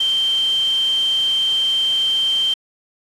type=tone in noise; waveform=sine; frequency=3136 Hz; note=G7; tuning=in tune; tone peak=-15 dBFS; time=0-2.54 s; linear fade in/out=5 ms; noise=white; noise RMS=-33 dBFS; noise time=0-2.54 s; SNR=+15 dB; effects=low-pass 8000 Hz 12 dB/octave